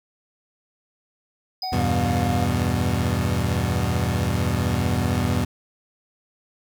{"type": "tone with exponential decay", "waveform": "triangle", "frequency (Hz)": 4990, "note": "D#8", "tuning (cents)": 4, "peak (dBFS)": -25, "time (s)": [1.62, 2], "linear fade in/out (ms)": 2, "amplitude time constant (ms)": 81}
{"type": "tone with pitch glide", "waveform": "triangle", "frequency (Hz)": [747, 710.4], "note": ["F#5", "F5"], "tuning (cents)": [16, 29], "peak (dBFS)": -25, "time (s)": [1.63, 2.46], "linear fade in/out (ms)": 5, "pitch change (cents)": -87, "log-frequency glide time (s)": [1.76, 1.81]}
{"type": "chord", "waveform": "25% pulse", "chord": "E minor", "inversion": "none", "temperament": "equal", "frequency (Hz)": [82.41, 98, 123.47], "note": ["E2", "G2", "B2"], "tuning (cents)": [0, 0, 0], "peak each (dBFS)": -21, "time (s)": [1.72, 5.45], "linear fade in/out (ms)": 10}
{"effects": []}